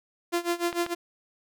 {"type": "tone with tremolo", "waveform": "sawtooth", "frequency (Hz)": 345, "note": "F4", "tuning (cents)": -21, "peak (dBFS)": -19, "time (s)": [0.32, 0.95], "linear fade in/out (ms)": 20, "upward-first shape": "sine", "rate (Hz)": 6.7, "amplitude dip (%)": 90}
{"type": "clicks", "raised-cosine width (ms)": 0.3, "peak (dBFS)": -17, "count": 2, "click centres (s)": [0.728, 0.864]}
{"effects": []}